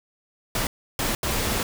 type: noise bursts at uneven times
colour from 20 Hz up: pink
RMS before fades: -25 dBFS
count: 3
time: 0.55-0.67 / 0.99-1.15 / 1.23-1.63 s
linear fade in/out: 2 ms
effects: none